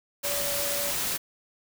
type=tone in noise; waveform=sine; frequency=572 Hz; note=D5; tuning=46 cents flat; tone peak=-33 dBFS; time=0.23-0.92 s; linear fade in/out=20 ms; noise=white; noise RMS=-29 dBFS; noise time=0.23-1.18 s; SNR=-7 dB; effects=none